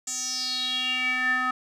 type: tone with band-pass filter sweep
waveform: square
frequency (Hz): 254.5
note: C4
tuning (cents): -48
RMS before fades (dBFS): -27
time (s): 0.07-1.51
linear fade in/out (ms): 5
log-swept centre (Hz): 7300 to 1400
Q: 7
effects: none